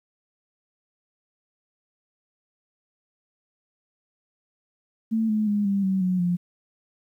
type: tone with pitch steps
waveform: sine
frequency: 223 / 214.4 / 206.2 / 198.21 / 190.58 / 183.24 / 176.18 Hz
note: A3 / A3 / G#3 / G3 / G3 / F#3 / F3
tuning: +23 / -45 / -12 / +19 / -49 / -17 / +15 cents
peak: -20 dBFS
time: 5.11-6.37 s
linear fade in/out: 20 ms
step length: 180 ms
effects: 10-bit